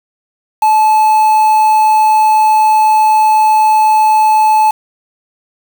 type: tone with quantisation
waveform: triangle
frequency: 866 Hz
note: A5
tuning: 28 cents flat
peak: -4 dBFS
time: 0.62-4.71 s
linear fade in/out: 5 ms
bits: 4
effects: none